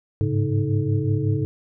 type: tone cluster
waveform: sine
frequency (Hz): 101.7 / 107.2 / 139.3 / 311.9 / 434.2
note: G#2 / A2 / C#3 / D#4 / A4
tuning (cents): -36 / -45 / +9 / +4 / -23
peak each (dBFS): -25 / -23 / -24 / -28 / -30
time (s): 0.21-1.45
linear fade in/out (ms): 0
effects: none